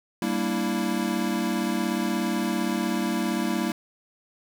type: chord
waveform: square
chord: E half-diminished seventh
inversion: first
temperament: equal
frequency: 196 / 233.1 / 293.7 / 329.6 Hz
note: G3 / Bb3 / D4 / E4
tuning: 0 / 0 / 0 / 0 cents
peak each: -30 / -29 / -34 / -30 dBFS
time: 0.22-3.72 s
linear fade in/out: 2 ms
effects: none